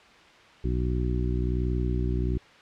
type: harmonic tone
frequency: 61.3 Hz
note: B1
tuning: 12 cents flat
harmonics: 1 / 2 / 3 / 4 / 5 / 6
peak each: -26 / -30 / -35 / -37 / -36 / -35 dBFS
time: 0.64-2.38 s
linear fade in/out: 5 ms
effects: white hiss -52 dBFS RMS until 2.61 s + low-pass 3000 Hz 12 dB/octave